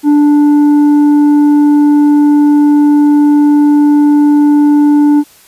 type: tone with tanh clipping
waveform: sine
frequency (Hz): 293.3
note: D4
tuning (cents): -2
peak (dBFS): -5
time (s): 0.03-5.24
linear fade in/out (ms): 50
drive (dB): 5
effects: white hiss -42 dBFS RMS until 5.47 s + resampled to 32000 Hz